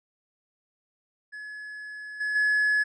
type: tone with level steps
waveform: triangle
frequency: 1700 Hz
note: G#6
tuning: 40 cents sharp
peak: -35 / -24 / -18 dBFS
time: 1.32-2.84 s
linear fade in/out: 20 ms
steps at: 2.2 / 2.35 s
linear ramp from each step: 10 ms
effects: tanh soft clip ceiling -14 dBFS + resampled to 22050 Hz